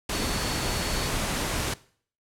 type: tone in noise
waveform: sine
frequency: 4432 Hz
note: C#8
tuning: 1 cent flat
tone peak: -37 dBFS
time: 0.13-1.08 s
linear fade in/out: 5 ms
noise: pink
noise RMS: -28 dBFS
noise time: 0.09-1.74 s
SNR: -12 dB
effects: noise-tail reverb RT60 0.5 s tail -19 dB re dry + low-pass 11000 Hz 12 dB/octave